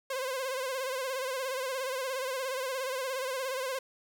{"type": "tone with vibrato", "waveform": "sawtooth", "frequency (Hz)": 523.3, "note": "C5", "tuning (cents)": 0, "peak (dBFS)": -28, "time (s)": [0.1, 3.79], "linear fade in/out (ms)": 5, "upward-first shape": "sine", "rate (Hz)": 17, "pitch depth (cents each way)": 72, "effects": []}